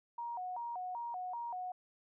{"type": "tone with vibrato", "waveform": "sine", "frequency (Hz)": 830.6, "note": "G#5", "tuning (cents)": 0, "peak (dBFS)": -38, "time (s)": [0.18, 1.72], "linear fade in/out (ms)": 5, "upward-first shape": "square", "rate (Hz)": 2.6, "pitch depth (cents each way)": 220, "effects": []}